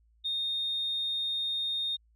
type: tone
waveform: sine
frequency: 3680 Hz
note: A#7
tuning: 23 cents flat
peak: -28 dBFS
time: 0.24-1.97 s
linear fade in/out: 20 ms
effects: tanh soft clip ceiling -24 dBFS + added 56 Hz sine -62 dBFS peak until 2.15 s